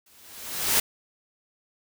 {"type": "noise with exponential growth", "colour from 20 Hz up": "white", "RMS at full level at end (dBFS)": -19, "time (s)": [0.06, 0.8], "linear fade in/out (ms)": 5, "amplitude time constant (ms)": 160, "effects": []}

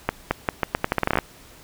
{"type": "accelerating click train", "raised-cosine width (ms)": 0.5, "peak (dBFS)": -4, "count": 15, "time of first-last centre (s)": [0.09, 1.187], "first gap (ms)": 220, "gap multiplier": 0.81, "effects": ["pink hiss -48 dBFS RMS until 1.63 s"]}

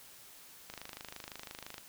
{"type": "click train", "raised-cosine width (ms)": 0.2, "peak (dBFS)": -26, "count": 29, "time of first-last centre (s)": [0.7, 1.781], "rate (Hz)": 25.9, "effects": ["white hiss -55 dBFS RMS until 1.88 s"]}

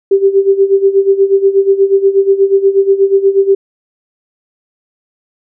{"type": "tone with tremolo", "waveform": "sine", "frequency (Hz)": 392, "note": "G4", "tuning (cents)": 0, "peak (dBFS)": -3, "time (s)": [0.11, 3.55], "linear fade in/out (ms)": 5, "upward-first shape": "sine", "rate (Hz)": 8.3, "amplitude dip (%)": 80, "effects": []}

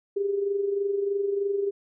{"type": "tone with amplitude modulation", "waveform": "sine", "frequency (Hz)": 399.9, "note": "G4", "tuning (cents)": 35, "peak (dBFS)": -21, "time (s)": [0.16, 1.71], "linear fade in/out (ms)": 10, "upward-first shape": "sine", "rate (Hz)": 23.2, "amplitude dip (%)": 55, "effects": []}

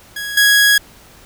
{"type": "tone with level steps", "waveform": "sawtooth", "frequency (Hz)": 1661.2, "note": "G#6", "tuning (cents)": 0, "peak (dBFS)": [-19, -5], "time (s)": [0.16, 0.78], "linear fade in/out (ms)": 5, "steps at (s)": 0.37, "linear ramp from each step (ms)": 5, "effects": ["pink hiss -44 dBFS RMS until 1.25 s"]}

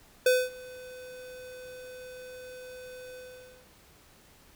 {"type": "tone with ADSR envelope", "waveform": "square", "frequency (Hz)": 505, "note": "B4", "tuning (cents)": 39, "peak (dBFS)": -19, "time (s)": [0.26, 3.7], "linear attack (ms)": 4, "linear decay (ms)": 230, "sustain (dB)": -24, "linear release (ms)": 550, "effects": ["pink hiss -58 dBFS RMS until 4.55 s"]}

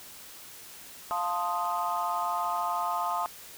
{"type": "chord", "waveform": "sine", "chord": "F dominant seventh", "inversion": "none", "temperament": "equal", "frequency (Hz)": [698.5, 880, 1046.5, 1244.5], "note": ["F5", "A5", "C6", "Eb6"], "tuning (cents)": [0, 0, 0, 0], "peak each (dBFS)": -32, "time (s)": [1.11, 3.26], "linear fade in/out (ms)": 0, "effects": ["tanh soft clip ceiling -19 dBFS", "white hiss -47 dBFS RMS until 3.57 s"]}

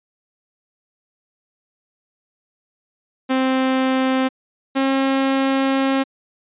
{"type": "tone pair in turn", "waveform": "sawtooth", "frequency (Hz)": [261.6, 269.3], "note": ["C4", "C#4"], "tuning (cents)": [0, -50], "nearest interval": "minor second", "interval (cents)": 50, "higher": "second", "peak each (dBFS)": -12, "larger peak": "neither", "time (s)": [[3.29, 4.29], [4.75, 6.04]], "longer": "second", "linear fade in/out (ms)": 20, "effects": ["resampled to 8000 Hz"]}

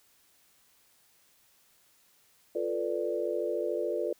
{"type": "chord", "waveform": "sine", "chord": "B half-diminished seventh", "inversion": "second", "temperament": "equal", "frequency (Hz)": [349.2, 440, 493.9, 587.3], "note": ["F4", "A4", "B4", "D5"], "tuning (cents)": [0, 0, 0, 0], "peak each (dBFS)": -34, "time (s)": [2.55, 4.13], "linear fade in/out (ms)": 5, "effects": ["white hiss -65 dBFS RMS until 4.19 s"]}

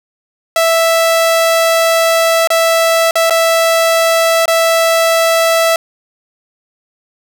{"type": "tone with dropouts", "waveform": "sawtooth", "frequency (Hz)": 659.3, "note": "E5", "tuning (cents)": 0, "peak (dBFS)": -5, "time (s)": [0.56, 5.76], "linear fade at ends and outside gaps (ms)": 2, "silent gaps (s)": [[2.474, 2.503], [3.11, 3.155], [3.298, 3.306], [4.457, 4.479]], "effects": []}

